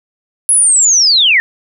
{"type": "linear sweep", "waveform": "sine", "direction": "down", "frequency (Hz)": [10620, 1760], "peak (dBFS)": -6, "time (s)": [0.49, 1.4], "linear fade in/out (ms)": 0, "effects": []}